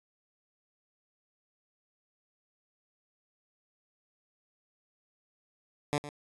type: tone with echo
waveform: 10% pulse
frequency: 146.3 Hz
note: D3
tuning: 6 cents flat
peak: -19 dBFS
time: 5.93-5.98 s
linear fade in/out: 0 ms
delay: 110 ms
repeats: 1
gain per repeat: -13 dB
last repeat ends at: 6.09 s
effects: resampled to 24000 Hz